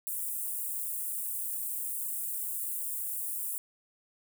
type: high-pass noise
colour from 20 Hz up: white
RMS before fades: -35 dBFS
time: 0.07-3.58 s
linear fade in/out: 0 ms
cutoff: 8300 Hz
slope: 48 dB/octave
effects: none